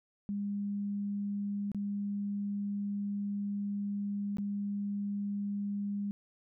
sine tone with dropouts, 202.5 Hz, G#3, 43 cents flat, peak -32 dBFS, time 0.29-6.11 s, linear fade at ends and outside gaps 0 ms, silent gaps 1.717-1.747 / 4.37-4.384 s, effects none

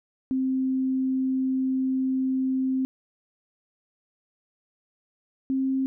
sine tone pair in turn, 261.9 / 265.7 Hz, C4 / C4, +2 / +27 cents, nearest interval unison, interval 25 cents, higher second, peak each -22 / -22 dBFS, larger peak neither, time 0.31-2.85 / 5.5-5.86 s, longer first, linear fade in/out 0 ms, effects none

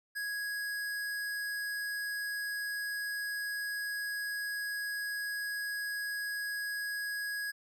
square tone, 1661.2 Hz, G#6, in tune, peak -35 dBFS, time 0.15-7.52 s, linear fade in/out 20 ms, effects none

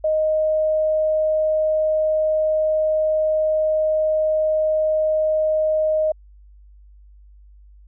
sine tone, 622.3 Hz, D#5, in tune, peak -16 dBFS, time 0.04-6.12 s, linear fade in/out 5 ms, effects added 50 Hz sine -44 dBFS peak until 7.87 s

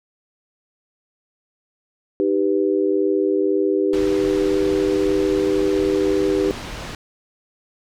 sine chord, Eb augmented, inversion none, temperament equal with one note detuned, 310.1 / 392 / 493.9 Hz, Eb4 / G4 / B4, -6 / 0 / 0 cents, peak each -21 / -18 / -24 dBFS, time 2.2-6.51 s, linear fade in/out 0 ms
pink low-pass noise, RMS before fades -32 dBFS, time 3.93-6.95 s, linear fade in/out 2 ms, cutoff 5400 Hz, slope 12 dB/octave
effects none

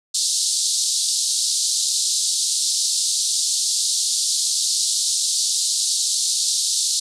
pink band-pass noise, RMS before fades -21 dBFS, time 0.14-7 s, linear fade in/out 10 ms, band 3900 to 9600 Hz, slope 48 dB/octave, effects none

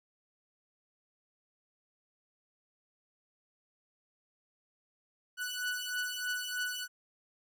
sawtooth beating tone pair, 1480 / 1483.2 Hz, F#6 / F#6, 0 / +4 cents, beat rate 3.2 Hz, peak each -34 / -33 dBFS, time 5.37-6.88 s, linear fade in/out 50 ms, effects none

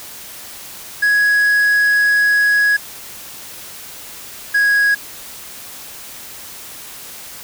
triangle tone pair in turn, 1668 / 1656.5 Hz, G#6 / G#6, +7 / -5 cents, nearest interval unison, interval 12 cents, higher first, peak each -9 dBFS, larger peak neither, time 1.02-2.77 / 4.54-4.95 s, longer first, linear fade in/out 10 ms, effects white hiss -34 dBFS RMS until 7.43 s

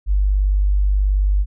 sine tone, 49.29 Hz, G1, 10 cents sharp, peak -13 dBFS, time 0.06-1.46 s, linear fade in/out 50 ms, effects none

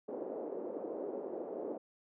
white band-pass noise, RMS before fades -41 dBFS, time 0.08-1.78 s, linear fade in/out 10 ms, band 310 to 530 Hz, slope 24 dB/octave, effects none

